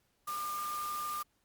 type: tone in noise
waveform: sine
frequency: 1200 Hz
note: D6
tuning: 37 cents sharp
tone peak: -35 dBFS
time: 0.27-1.23 s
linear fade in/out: 10 ms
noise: white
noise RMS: -45 dBFS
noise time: 0.27-1.23 s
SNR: +7 dB
effects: pink hiss -75 dBFS RMS until 1.44 s + Opus 48 kbps